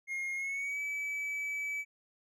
triangle tone with pitch glide, 2141 to 2295 Hz, C7 to D7, +39 to -40 cents, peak -32 dBFS, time 0.07-1.85 s, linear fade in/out 50 ms, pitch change +121 cents, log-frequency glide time 0.35-0.8 s, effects none

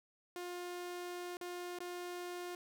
sawtooth tone with dropouts, 354.6 Hz, F4, 26 cents sharp, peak -38 dBFS, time 0.36-2.55 s, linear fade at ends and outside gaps 1 ms, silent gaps 1.37-1.411 / 1.788-1.804 s, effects none

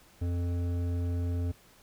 triangle tone with hard clipping, 87.31 Hz, F2, in tune, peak -30 dBFS, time 0.21-1.52 s, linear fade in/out 10 ms, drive 15 dB, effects pink hiss -59 dBFS RMS until 1.82 s

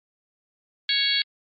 harmonic tone, 554.4 Hz, C#5, in tune, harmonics 3 / 4 / 5 / 6 / 7 / 8, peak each -30 / -28 / -34 / -24 / -27 / -25 dBFS, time 0.89-1.22 s, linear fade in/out 2 ms, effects MP3 32 kbps

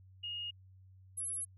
sine tone pair in turn, 2859 / 10794 Hz, F7 / E9, +40 / +40 cents, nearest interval octave + major seventh, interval 2300 cents, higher second, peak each -38 / -36 dBFS, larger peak second, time 0.23-0.51 / 1.17-1.45 s, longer neither, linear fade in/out 10 ms, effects added 94 Hz sine -56 dBFS peak until 1.57 s

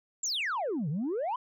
sine exponential two-way sweep, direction down then up, 7710 to 136.6 to 1052 Hz, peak -27 dBFS, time 0.23-1.36 s, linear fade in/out 5 ms, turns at 0.89 s, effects tanh soft clip ceiling -27 dBFS

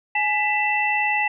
sine tone cluster, 839 / 1987 / 2669 Hz, G#5 / B6 / E7, +17 / +10 / +21 cents, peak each -23 dBFS, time 0.15-1.28 s, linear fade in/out 5 ms, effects none

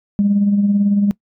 sine tone with tremolo, 202.6 Hz, G#3, 43 cents flat, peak -9 dBFS, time 0.19-1.11 s, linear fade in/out 0 ms, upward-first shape sine, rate 18 Hz, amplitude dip 45%, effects noise-tail reverb RT60 0.1 s tail -22 dB re dry + tanh soft clip ceiling -6 dBFS

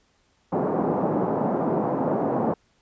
pink band-pass noise, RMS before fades -24 dBFS, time 0.52-2.54 s, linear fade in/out 5 ms, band 170 to 900 Hz, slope 24 dB/octave, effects pink hiss -65 dBFS RMS until 2.81 s + resampled to 16000 Hz

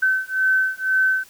sine beating tone pair, 1530 / 1532 Hz, G6 / G6, -42 / -40 cents, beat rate 2 Hz, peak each -20 dBFS, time 0.02-1.24 s, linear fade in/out 10 ms, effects white hiss -49 dBFS RMS until 1.29 s

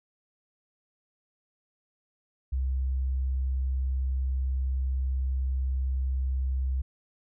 sine tone, 65.41 Hz, C2, in tune, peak -25 dBFS, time 2.52-6.82 s, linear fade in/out 10 ms, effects none

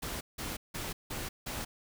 pink noise bursts, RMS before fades -38 dBFS, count 5, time 0.02-1.65 s, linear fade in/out 10 ms, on 190 ms, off 170 ms, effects none

